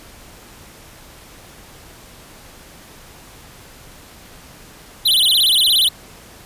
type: tone with vibrato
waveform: square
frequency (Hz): 3487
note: A7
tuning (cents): -16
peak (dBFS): -12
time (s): 5.05-5.89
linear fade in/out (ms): 10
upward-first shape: sine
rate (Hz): 17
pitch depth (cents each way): 290
effects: pink hiss -42 dBFS RMS until 6.45 s + resampled to 32000 Hz